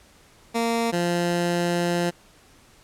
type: tone pair in turn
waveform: 15% pulse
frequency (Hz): 231.3 / 173.71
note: A#3 / F3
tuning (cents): -13 / -9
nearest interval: perfect fourth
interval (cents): 496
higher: first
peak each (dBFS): -15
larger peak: neither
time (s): 0.54-0.92 / 0.92-2.11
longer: second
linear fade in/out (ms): 20
effects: pink hiss -54 dBFS RMS until 2.83 s + low-pass 11000 Hz 12 dB/octave